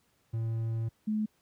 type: tone pair in turn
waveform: triangle / sine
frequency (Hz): 113.3 / 214.4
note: A#2 / A3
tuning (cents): -49 / -45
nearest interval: major seventh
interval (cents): 1104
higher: second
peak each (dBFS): -27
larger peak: neither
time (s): 0.33-0.89 / 1.07-1.26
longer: first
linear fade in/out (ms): 10
effects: pink hiss -71 dBFS RMS until 1.41 s + high-pass 60 Hz 12 dB/octave